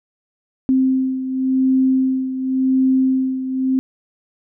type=beating tone pair; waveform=sine; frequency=261.6 / 262.51 Hz; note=C4 / C4; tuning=0 / +6 cents; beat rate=0.91 Hz; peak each=-15 / -21 dBFS; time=0.69-3.79 s; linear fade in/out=0 ms; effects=none